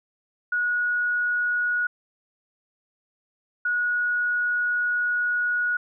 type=tone pair in turn; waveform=sine; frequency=1456 / 1456 Hz; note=F#6 / F#6; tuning=-28 / -28 cents; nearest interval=unison; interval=0 cents; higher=neither; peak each=-21 dBFS; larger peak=neither; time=0.52-1.87 / 3.65-5.77 s; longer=second; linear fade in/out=5 ms; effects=none